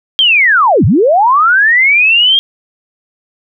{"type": "linear two-way sweep", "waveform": "sine", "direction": "down then up", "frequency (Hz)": [3252, 82.41, 3252], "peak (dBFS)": -5, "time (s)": [0.19, 2.39], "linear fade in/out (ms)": 0, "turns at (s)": 0.85, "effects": []}